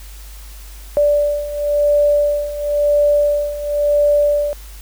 sine beating tone pair, 584 / 584.96 Hz, D5 / D5, -10 / -7 cents, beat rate 0.96 Hz, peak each -18 / -14 dBFS, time 0.97-4.53 s, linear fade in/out 0 ms, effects added 50 Hz sine -33 dBFS peak until 4.81 s + white hiss -42 dBFS RMS until 4.81 s

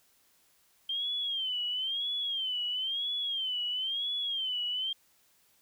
sine tone with vibrato, 3158 Hz, G7, 12 cents sharp, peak -30 dBFS, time 0.89-4.93 s, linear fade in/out 5 ms, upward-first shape sine, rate 1 Hz, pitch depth 130 cents each way, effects white hiss -67 dBFS RMS until 5.61 s

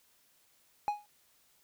triangle tone with exponential decay, 830.6 Hz, G#5, in tune, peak -23 dBFS, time 0.88-1.06 s, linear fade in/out 0 ms, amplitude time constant 39 ms, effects white hiss -68 dBFS RMS until 1.63 s

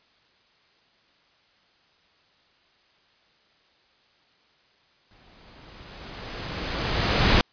pink noise with exponential growth, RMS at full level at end -17 dBFS, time 5.11-7.41 s, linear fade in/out 1 ms, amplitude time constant 500 ms, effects white hiss -62 dBFS RMS until 7.52 s + resampled to 11025 Hz

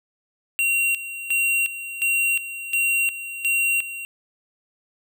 square tone with tremolo, 2749 Hz, F7, 28 cents flat, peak -19 dBFS, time 0.59-4.05 s, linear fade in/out 0 ms, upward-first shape square, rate 1.4 Hz, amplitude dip 75%, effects none

